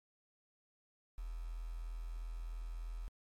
sine tone with quantisation, 41.53 Hz, E1, 14 cents sharp, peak -40 dBFS, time 1.18-3.08 s, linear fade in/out 0 ms, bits 10, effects MP3 64 kbps

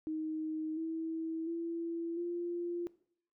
sine tone with pitch steps, 313.5 / 324.2 / 335.2 / 346.6 Hz, D#4 / E4 / E4 / F4, +13 / -29 / +29 / -13 cents, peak -34 dBFS, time 0.07-2.87 s, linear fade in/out 0 ms, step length 700 ms, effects noise-tail reverb RT60 0.6 s tail -19 dB re dry

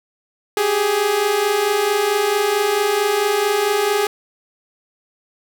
sawtooth tone pair together, 392 / 416.5 Hz, G4 / G#4, 0 / +5 cents, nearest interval minor second, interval 105 cents, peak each -18 / -13 dBFS, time 0.57-4.07 s, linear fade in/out 2 ms, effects none

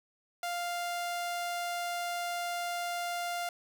sawtooth tone, 698.5 Hz, F5, in tune, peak -29 dBFS, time 0.43-3.49 s, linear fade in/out 2 ms, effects none

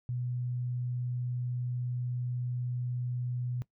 sine tone, 123.47 Hz, B2, in tune, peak -31 dBFS, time 0.09-3.62 s, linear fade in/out 0 ms, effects noise-tail reverb RT60 0.1 s tail -19 dB re dry

